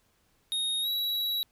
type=tone with pitch glide; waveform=square; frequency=3729 to 3894 Hz; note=A#7 to B7; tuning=0 to -25 cents; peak=-28 dBFS; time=0.52-1.43 s; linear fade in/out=0 ms; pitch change=+75 cents; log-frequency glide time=0.82-0.88 s; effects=pink hiss -69 dBFS RMS until 1.51 s